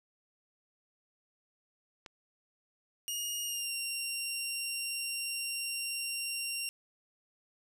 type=click; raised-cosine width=0.2 ms; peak=-28 dBFS; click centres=2.062 s
type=tone with pitch glide; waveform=15% pulse; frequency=2857 to 2763 Hz; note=F7 to F7; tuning=+39 to -19 cents; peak=-27 dBFS; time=3.08-6.69 s; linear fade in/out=0 ms; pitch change=-58 cents; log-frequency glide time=3.45-3.72 s
effects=none